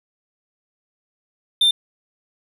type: tone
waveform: triangle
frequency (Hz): 3590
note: A7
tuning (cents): +34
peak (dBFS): -11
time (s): 1.61-1.71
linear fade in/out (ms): 5
effects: none